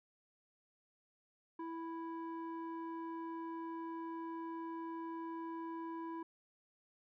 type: tone with low-pass filter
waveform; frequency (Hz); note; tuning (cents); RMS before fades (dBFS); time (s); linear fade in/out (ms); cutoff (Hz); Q
square; 329.6; E4; 0; -44; 1.59-6.23; 5; 1100; 2.3
effects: none